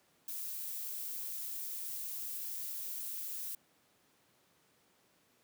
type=noise; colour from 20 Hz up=violet; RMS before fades=-41 dBFS; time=0.28-3.55 s; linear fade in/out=2 ms; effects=pink hiss -70 dBFS RMS until 5.43 s + high-pass 150 Hz 12 dB/octave